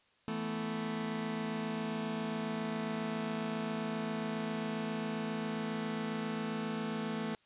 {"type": "chord", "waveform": "sawtooth", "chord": "E suspended fourth", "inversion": "none", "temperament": "just", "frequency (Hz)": [164.81, 219.8, 247.2], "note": ["E3", "A3", "B3"], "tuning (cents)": [0, -2, 2], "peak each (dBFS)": [-38, -32, -38], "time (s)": [0.28, 7.35], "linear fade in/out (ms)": 0, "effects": ["white hiss -69 dBFS RMS until 7.45 s", "resampled to 8000 Hz"]}